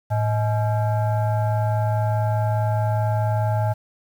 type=tone with frequency modulation; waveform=sine; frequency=109.4 Hz; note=A2; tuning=9 cents flat; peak=-18 dBFS; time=0.1-3.74 s; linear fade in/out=20 ms; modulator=739 Hz; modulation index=0.75; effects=8-bit